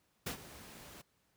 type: noise with ADSR envelope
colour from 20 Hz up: pink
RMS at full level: -36 dBFS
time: 0.26-1.02 s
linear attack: 8 ms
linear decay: 95 ms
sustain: -16 dB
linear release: 11 ms
effects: pink hiss -75 dBFS RMS until 1.36 s + high-pass 60 Hz 12 dB/octave